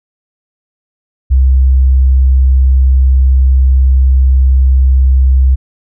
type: tone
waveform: sine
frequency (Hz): 65.41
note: C2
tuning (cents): 0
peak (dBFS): -4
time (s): 1.3-5.56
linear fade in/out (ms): 20
effects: none